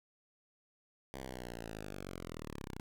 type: linear sweep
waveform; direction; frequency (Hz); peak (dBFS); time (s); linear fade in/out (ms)
5% pulse; down; 67.6 to 30.09; -32; 1.14-2.8; 0
effects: none